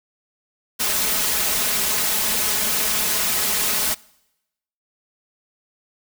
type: noise with comb filter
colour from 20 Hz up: white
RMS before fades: -21 dBFS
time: 0.79-3.95 s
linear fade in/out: 20 ms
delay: 4.7 ms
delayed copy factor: +0.65
effects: noise-tail reverb RT60 0.9 s tail -24 dB re dry